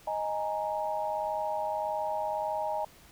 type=chord; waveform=sine; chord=D# suspended fourth; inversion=none; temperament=equal; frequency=622.3 / 830.6 / 932.3 Hz; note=D#5 / G#5 / A#5; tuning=0 / 0 / 0 cents; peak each=-33 / -33 / -35 dBFS; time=0.07-2.85 s; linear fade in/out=5 ms; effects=pink hiss -56 dBFS RMS until 3.11 s